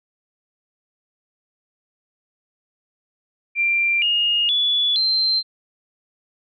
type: tone with pitch steps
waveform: sine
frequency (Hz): 2370 / 2851 / 3430 / 4126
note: D7 / F7 / A7 / C8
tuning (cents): +15 / +35 / -45 / -25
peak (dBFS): -16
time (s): 3.55-5.43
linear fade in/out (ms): 50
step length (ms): 470
effects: none